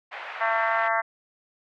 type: band-pass noise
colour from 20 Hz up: white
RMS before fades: -37 dBFS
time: 0.11-0.89 s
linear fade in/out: 20 ms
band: 610 to 2300 Hz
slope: 24 dB/octave
type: harmonic tone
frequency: 225.2 Hz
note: A3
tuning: 40 cents sharp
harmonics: 3 / 4 / 5 / 6 / 7 / 8 / 9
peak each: -27 / -28 / -29 / -30 / -30 / -31 / -32 dBFS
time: 0.4-1.02 s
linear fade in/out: 20 ms
effects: none